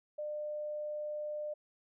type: tone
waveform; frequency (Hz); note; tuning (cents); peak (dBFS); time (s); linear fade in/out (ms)
sine; 600; D5; +37; -36; 0.18-1.54; 10
effects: none